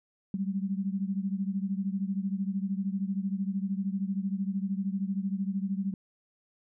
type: beating tone pair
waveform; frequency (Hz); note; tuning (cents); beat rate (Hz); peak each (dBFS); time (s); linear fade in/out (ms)
sine; 191.1 / 204.1; G3 / G#3; -44 / -30; 13; -30 / -33; 0.34-5.94; 2
effects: none